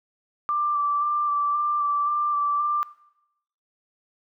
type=tone with vibrato; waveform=sine; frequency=1174.7 Hz; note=D6; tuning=in tune; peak=-21 dBFS; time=0.49-2.83 s; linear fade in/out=0 ms; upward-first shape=square; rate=1.9 Hz; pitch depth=15 cents each way; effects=noise-tail reverb RT60 0.8 s tail -18 dB re dry